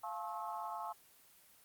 harmonic tone with a mistuned harmonic, 216 Hz, A3, 32 cents flat, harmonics 3 / 4 / 5 / 6, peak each -45 / -43 / -44 / -48 dBFS, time 0.03-0.93 s, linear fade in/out 10 ms, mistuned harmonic 3, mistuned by +120 cents, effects white hiss -64 dBFS RMS until 1.64 s + Opus 24 kbps

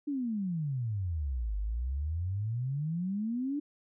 sine exponential two-way sweep, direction down then up, 299.2 to 49 to 299.2 Hz, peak -30 dBFS, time 0.07-3.6 s, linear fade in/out 10 ms, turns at 1.57 s, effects none

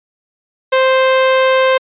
sawtooth tone, 523.3 Hz, C5, in tune, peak -5 dBFS, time 0.72-1.78 s, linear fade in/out 10 ms, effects resampled to 8000 Hz

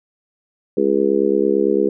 harmonic tone, 68.9 Hz, C#2, 10 cents flat, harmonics 3 / 4 / 5 / 6 / 7, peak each -23 / -24 / -19 / -17 / -21 dBFS, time 0.77-1.89 s, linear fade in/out 5 ms, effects none

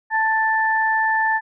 sine tone pair together, 882 / 1764 Hz, A5 / A6, +4 / +4 cents, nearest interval octave, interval 1200 cents, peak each -19 dBFS, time 0.1-1.41 s, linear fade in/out 50 ms, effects none

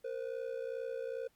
triangle ring-modulated tone, 493.9 Hz, B4, in tune, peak -32 dBFS, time 0.04-1.28 s, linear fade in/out 10 ms, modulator 31.2 Hz, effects pink hiss -73 dBFS RMS until 1.35 s + Opus 48 kbps

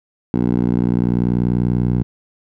10% pulse tone with band-pass filter sweep, 60.3 Hz, B1, 41 cents flat, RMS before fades -17 dBFS, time 0.34-2.03 s, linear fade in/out 0 ms, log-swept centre 240 to 140 Hz, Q 1.2, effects none

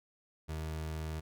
30% pulse tone, 78.6 Hz, D#2, 18 cents sharp, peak -34 dBFS, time 0.48-1.21 s, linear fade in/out 20 ms, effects none

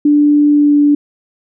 sine tone with pitch glide, 293.7 to 291.3 Hz, D4 to D4, 0 to -14 cents, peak -6 dBFS, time 0.05-0.95 s, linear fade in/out 5 ms, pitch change -14 cents, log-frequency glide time 0.5-0.76 s, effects none

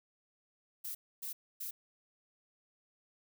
violet noise bursts, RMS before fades -41 dBFS, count 3, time 0.84-1.71 s, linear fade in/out 10 ms, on 110 ms, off 270 ms, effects none

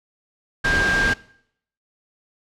sine tone in noise, 1599 Hz, G6, 34 cents sharp, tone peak -18 dBFS, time 0.64-1.14 s, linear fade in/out 10 ms, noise pink, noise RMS -23 dBFS, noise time 0.64-1.14 s, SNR +2 dB, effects noise-tail reverb RT60 0.7 s tail -21 dB re dry + low-pass 5000 Hz 12 dB/octave

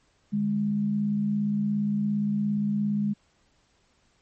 sine tone pair together, 148.6 / 205.9 Hz, D3 / G#3, +21 / -15 cents, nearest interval tritone, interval 564 cents, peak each -33 / -23 dBFS, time 0.32-3.14 s, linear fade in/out 20 ms, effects pink hiss -66 dBFS RMS until 4.21 s + MP3 32 kbps

